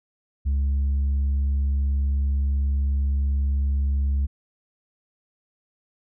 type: tone with tanh clipping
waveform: sine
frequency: 69.3 Hz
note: C#2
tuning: in tune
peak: -20 dBFS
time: 0.45-4.27 s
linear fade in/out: 20 ms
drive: 2 dB
effects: none